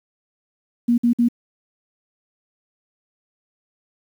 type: tone bursts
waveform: sine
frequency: 238.1 Hz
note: A#3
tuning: 37 cents sharp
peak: -13 dBFS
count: 3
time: 0.88-1.286 s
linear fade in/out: 10 ms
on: 100 ms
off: 53 ms
effects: 8-bit